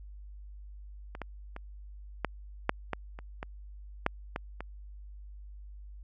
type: clicks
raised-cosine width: 0.5 ms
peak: -26 / -21 / -26 / -13 / -9 / -16 / -29 / -22 / -10 / -18 / -23 dBFS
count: 11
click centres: 1.151 / 1.217 / 1.564 / 2.247 / 2.694 / 2.933 / 3.189 / 3.429 / 4.064 / 4.361 / 4.606 s
effects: added 50 Hz sine -44 dBFS peak until 6.03 s